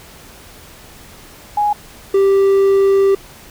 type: tone pair in turn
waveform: sine / triangle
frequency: 830.6 / 392 Hz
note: G#5 / G4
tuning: 0 / 0 cents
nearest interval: octave + minor second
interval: 1300 cents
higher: first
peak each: -12 / -7 dBFS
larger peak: second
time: 1.57-1.73 / 2.14-3.15 s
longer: second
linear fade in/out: 5 ms
effects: pink hiss -40 dBFS RMS until 3.5 s